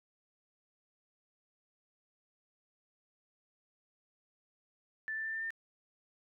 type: tone with pitch steps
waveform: sine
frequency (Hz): 1760 / 1770.2 / 1780.5 / 1790.8 / 1801.1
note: A6 / A6 / A6 / A6 / A6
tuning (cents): 0 / +10 / +20 / +30 / +40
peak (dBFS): -35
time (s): 5.08-5.505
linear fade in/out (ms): 0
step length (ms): 85
effects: none